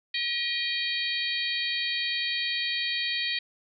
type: harmonic tone with a mistuned harmonic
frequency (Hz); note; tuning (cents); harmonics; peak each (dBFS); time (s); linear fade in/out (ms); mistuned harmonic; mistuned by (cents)
637; D#5; +41; 3 / 4 / 5 / 6 / 7; -33 / -33 / -33 / -33 / -33; 0.14-3.39; 5; 4; -77
effects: none